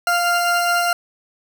40% pulse tone pair together, 698.5 / 1392.2 Hz, F5 / F6, 0 / -6 cents, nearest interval octave, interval 1194 cents, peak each -18 dBFS, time 0.07-0.93 s, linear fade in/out 2 ms, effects none

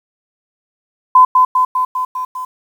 sine tone with echo, 1016 Hz, B5, 49 cents sharp, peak -3 dBFS, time 1.15-1.25 s, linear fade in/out 5 ms, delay 200 ms, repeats 6, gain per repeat -3 dB, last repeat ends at 2.45 s, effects 7-bit

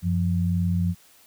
sine tone pair together, 92.5 / 174.62 Hz, F#2 / F3, 0 / 0 cents, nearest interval major seventh, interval 1100 cents, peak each -23 dBFS, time 0.02-0.95 s, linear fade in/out 50 ms, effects white hiss -55 dBFS RMS until 1.26 s

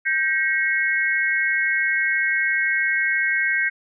sine tone cluster, 1577 / 1903 / 2180 Hz, G6 / A#6 / C#7, +10 / +35 / -29 cents, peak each -22 / -23 / -23 dBFS, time 0.05-3.7 s, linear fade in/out 20 ms, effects none

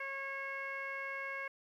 15% pulse tone with low-pass filter, 546 Hz, C#5, 26 cents flat, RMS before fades -41 dBFS, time 0-1.48 s, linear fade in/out 5 ms, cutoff 2100 Hz, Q 3.9, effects 12-bit

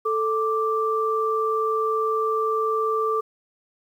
sine tone pair together, 440.3 / 1174.7 Hz, A4 / D6, +1 / 0 cents, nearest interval octave + perfect fourth, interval 1699 cents, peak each -23 dBFS, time 0.05-3.21 s, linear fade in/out 10 ms, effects 9-bit

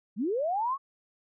sine linear sweep, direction up, 174.61 to 1133 Hz, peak -26 dBFS, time 0.16-0.78 s, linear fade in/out 50 ms, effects none

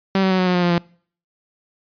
sawtooth tone with pitch steps, 192.8 / 189.71 / 186.66 / 183.67 / 180.72 / 177.82 / 174.97 / 172.16 Hz, G3 / F#3 / F#3 / F#3 / F#3 / F3 / F3 / F3, -28 / +44 / +15 / -12 / -40 / +31 / +4 / -25 cents, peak -11 dBFS, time 0.15-0.782 s, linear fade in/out 2 ms, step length 79 ms, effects noise-tail reverb RT60 0.5 s tail -25 dB re dry + resampled to 11025 Hz

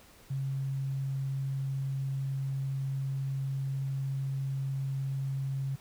sine tone, 135.6 Hz, C#3, 38 cents flat, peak -30 dBFS, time 0.3-5.76 s, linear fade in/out 10 ms, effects pink hiss -57 dBFS RMS until 5.8 s

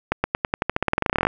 accelerating click train, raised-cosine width 0.5 ms, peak -4 dBFS, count 22, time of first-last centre 0.12-1.269 s, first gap 120 ms, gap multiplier 0.91, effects none

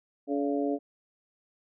harmonic tone with a mistuned harmonic, 142.5 Hz, C#3, 48 cents sharp, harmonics 2 / 3 / 4 / 5, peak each -28 / -32 / -34 / -36 dBFS, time 0.27-0.79 s, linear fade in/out 50 ms, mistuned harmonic 5, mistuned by -58 cents, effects none

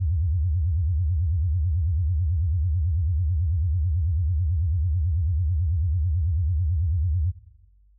sine tone with vibrato, 82.41 Hz, E2, in tune, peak -20 dBFS, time 0-7.32 s, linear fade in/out 20 ms, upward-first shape sine, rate 9.1 Hz, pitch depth 260 cents each way, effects noise-tail reverb RT60 1.0 s tail -18 dB re dry + added 50 Hz sine -54 dBFS peak until 7.98 s

